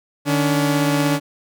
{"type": "tone pair together", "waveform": "sawtooth", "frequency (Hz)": [150.54, 284.5], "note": ["D3", "C#4"], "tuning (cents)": [43, 45], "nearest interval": "major seventh", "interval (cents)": 1102, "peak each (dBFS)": [-16, -14], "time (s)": [0.25, 1.2], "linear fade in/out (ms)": 50, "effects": []}